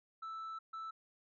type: tone bursts at uneven times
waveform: sine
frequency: 1318.5 Hz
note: E6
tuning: in tune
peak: -39 dBFS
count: 2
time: 0.22-0.59 / 0.73-0.91 s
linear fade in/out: 10 ms
effects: tanh soft clip ceiling -41 dBFS